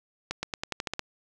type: accelerating click train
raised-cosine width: 0.2 ms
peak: -13 dBFS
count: 9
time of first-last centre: 0.31-0.993 s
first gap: 120 ms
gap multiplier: 0.9
effects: none